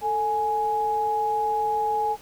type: tone pair together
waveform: sine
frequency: 442.6 / 835.5 Hz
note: A4 / G#5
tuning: +10 / +10 cents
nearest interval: major seventh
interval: 1100 cents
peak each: -29 / -22 dBFS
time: 0.01-2.17 s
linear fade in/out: 50 ms
effects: pink hiss -49 dBFS RMS until 2.21 s